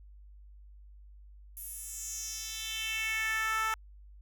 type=tone with high-pass filter sweep; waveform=10% pulse; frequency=440.9 Hz; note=A4; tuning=4 cents sharp; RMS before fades=-35 dBFS; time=1.57-3.74 s; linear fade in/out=0 ms; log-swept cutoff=12000 to 1100 Hz; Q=2.9; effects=added 50 Hz sine -50 dBFS peak until 4.21 s